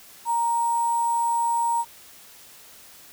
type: tone with sample-and-hold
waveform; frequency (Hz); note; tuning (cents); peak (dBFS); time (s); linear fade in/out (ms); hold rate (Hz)
sine; 933; A#5; +1; -20; 0.25-1.85; 50; 8820
effects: white hiss -48 dBFS RMS until 3.12 s